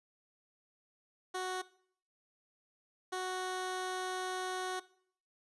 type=tone bursts at uneven times; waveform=15% pulse; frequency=370 Hz; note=F#4; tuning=in tune; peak=-29 dBFS; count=2; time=1.34-1.62 / 3.12-4.8 s; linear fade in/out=10 ms; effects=noise-tail reverb RT60 0.6 s tail -19 dB re dry + resampled to 24000 Hz